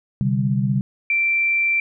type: chord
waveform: sine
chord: C suspended second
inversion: none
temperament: equal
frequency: 130.81 / 146.83 / 196 Hz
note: C3 / D3 / G3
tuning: 0 / 0 / 0 cents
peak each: -20 / -24 / -21 dBFS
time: 0.21-0.81 s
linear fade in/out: 0 ms
type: tone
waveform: sine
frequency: 2349 Hz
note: D7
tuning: in tune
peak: -16 dBFS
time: 1.1-1.8 s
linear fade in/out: 2 ms
effects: none